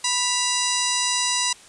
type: harmonic tone with a mistuned harmonic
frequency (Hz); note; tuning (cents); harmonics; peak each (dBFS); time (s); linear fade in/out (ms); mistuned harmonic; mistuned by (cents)
987.8; B5; 0; 1 / 2 / 3 / 4 / 5 / 6 / 7 / 8 / 9; -28 / -31 / -30 / -27 / -29 / -27 / -32 / -30 / -30; 0.04-1.53; 5; 3; -100
effects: white hiss -47 dBFS RMS until 1.68 s + resampled to 22050 Hz